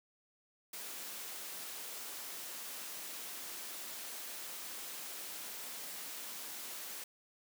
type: high-pass noise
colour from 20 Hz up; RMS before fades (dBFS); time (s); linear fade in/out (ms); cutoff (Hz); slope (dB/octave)
white; -45; 0.73-7.04; 5; 230; 12
effects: none